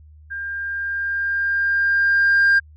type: tone with level ramp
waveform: sine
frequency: 1600 Hz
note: G6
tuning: 35 cents sharp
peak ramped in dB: -26 to -9 dBFS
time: 0.3-2.6 s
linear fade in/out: 20 ms
effects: tanh soft clip ceiling -10 dBFS + added 76 Hz sine -43 dBFS peak until 2.76 s